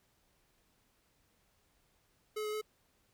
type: tone with pitch steps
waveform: square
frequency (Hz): 427.8 / 424.5 / 428.9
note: A4 / G#4 / A4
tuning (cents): -49 / +38 / -44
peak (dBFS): -36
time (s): 2.36-2.615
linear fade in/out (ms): 10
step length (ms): 85
effects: pink hiss -73 dBFS RMS until 3.13 s